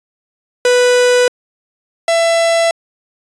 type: tone pair in turn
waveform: 45% pulse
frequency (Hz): 493.9 / 668.3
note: B4 / E5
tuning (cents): 0 / +24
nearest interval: perfect fourth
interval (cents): 524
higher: second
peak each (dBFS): -8 / -10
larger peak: first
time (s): 0.65-1.28 / 2.08-2.71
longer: neither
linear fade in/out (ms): 2
effects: resampled to 22050 Hz